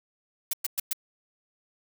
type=noise bursts; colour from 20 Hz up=blue; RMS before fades=-27 dBFS; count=4; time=0.51-0.932 s; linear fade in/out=5 ms; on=23 ms; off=110 ms; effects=none